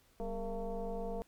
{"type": "tone with frequency modulation", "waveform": "sine", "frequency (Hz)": 244.2, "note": "B3", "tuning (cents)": -19, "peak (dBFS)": -35, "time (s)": [0.2, 1.22], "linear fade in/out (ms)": 0, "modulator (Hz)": 220, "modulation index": 2.2, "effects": ["pink hiss -68 dBFS RMS until 1.27 s", "MP3 96 kbps"]}